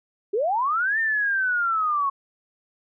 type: linear two-way sweep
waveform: sine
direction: up then down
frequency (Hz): 374.6 to 1820 to 1087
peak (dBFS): -20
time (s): 0.33-2.1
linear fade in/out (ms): 10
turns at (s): 0.99
effects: none